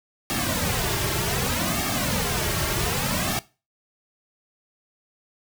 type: noise with flanger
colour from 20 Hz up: pink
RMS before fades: -25 dBFS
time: 0.3-3.39 s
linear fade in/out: 0 ms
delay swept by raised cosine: 2 to 4.1 ms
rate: 0.65 Hz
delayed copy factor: -0.9
effects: noise-tail reverb RT60 0.3 s tail -19 dB re dry